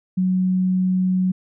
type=tone; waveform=sine; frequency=185 Hz; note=F#3; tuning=in tune; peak=-16 dBFS; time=0.17-1.32 s; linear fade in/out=10 ms; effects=none